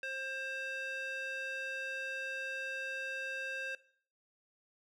square tone with band-pass filter, 531 Hz, C5, 25 cents sharp, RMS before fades -40 dBFS, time 0.03-3.75 s, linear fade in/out 2 ms, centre 2100 Hz, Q 4, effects noise-tail reverb RT60 0.5 s tail -18 dB re dry

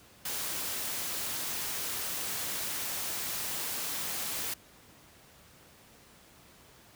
white noise, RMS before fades -35 dBFS, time 0.25-4.54 s, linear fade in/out 5 ms, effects pink hiss -57 dBFS RMS until 6.95 s + high-pass 60 Hz 12 dB/octave

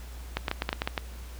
clicks, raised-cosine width 0.3 ms, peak -11 dBFS, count 9, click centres 0.37 / 0.482 / 0.514 / 0.621 / 0.691 / 0.729 / 0.819 / 0.875 / 0.978 s, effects added 60 Hz sine -39 dBFS peak until 1.39 s + pink hiss -50 dBFS RMS until 1.39 s

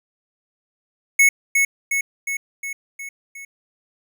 square tone with echo, 2200 Hz, C#7, 14 cents flat, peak -11 dBFS, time 1.19-1.29 s, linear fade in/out 5 ms, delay 360 ms, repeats 6, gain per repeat -4 dB, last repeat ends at 3.45 s, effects none

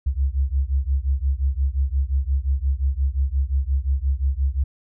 sine beating tone pair, 65.4 / 71.1 Hz, C2 / C#2, 0 / +45 cents, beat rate 5.7 Hz, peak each -21 / -22 dBFS, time 0.06-4.64 s, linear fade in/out 10 ms, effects none

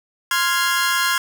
sawtooth chord, F minor, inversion second, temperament equal, 1046.5 / 1396.9 / 1661.2 Hz, C6 / F6 / Ab6, 0 / 0 / 0 cents, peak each -18 dBFS, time 0.31-1.18 s, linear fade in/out 2 ms, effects none

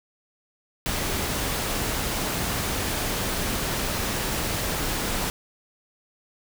pink noise, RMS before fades -27 dBFS, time 0.86-5.3 s, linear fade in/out 0 ms, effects none

